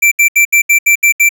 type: tone bursts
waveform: square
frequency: 2344 Hz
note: D7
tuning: 4 cents flat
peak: -6 dBFS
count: 8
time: 0.02-1.292 s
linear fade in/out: 10 ms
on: 96 ms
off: 72 ms
effects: none